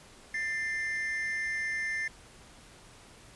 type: tone pair together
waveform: triangle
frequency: 1781 / 2091 Hz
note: A6 / C7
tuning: +21 / -2 cents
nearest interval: minor third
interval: 277 cents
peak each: -31 / -32 dBFS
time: 0.34-2.08 s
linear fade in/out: 5 ms
effects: pink hiss -54 dBFS RMS until 3.35 s + resampled to 24000 Hz